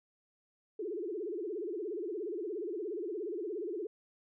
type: tone with vibrato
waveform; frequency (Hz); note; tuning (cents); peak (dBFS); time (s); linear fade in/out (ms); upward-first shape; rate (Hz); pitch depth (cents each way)
sine; 382.7; G4; -42; -35; 0.79-3.87; 5; sine; 17; 260
effects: none